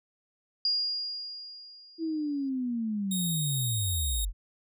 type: tone with exponential decay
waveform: sine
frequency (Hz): 4839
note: D#8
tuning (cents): -49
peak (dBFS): -23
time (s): 0.65-2.49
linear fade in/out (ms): 2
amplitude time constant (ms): 400
type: linear sweep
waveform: sine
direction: down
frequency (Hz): 331.2 to 39.26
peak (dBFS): -28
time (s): 1.98-4.33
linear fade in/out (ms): 50
type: tone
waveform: 10% pulse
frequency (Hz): 3729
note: A#7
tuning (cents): 0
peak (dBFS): -23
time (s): 3.11-4.25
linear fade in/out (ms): 5
effects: none